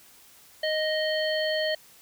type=harmonic tone; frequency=622.3 Hz; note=D#5; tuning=in tune; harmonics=1 / 3 / 5 / 7; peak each=-26 / -31 / -33 / -34 dBFS; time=0.63-1.75 s; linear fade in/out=5 ms; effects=white hiss -54 dBFS RMS until 2.01 s